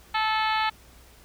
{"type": "harmonic tone with a mistuned harmonic", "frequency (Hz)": 436.1, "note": "A4", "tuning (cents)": -15, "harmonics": [2, 3, 4, 5, 6, 7, 8, 9, 10], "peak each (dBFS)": [-25, -29, -31, -33, -35, -36, -37, -38, -39], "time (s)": [0.14, 0.7], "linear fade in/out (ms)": 10, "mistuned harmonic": 6, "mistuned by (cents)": -17, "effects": ["added 60 Hz sine -54 dBFS peak until 1.24 s", "pink hiss -54 dBFS RMS until 1.24 s"]}